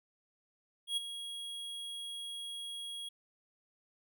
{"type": "tone with ADSR envelope", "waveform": "square", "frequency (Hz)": 3300, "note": "G#7", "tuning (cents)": -12, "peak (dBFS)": -30, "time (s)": [0.87, 3.09], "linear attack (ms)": 100, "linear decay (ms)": 16, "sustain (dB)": -11, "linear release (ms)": 7, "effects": []}